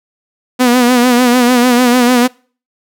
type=tone with vibrato; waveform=sawtooth; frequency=246.3 Hz; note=B3; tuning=5 cents flat; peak=-3 dBFS; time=0.59-2.28 s; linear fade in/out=20 ms; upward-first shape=sine; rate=6.7 Hz; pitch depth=57 cents each way; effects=noise-tail reverb RT60 0.4 s tail -25 dB re dry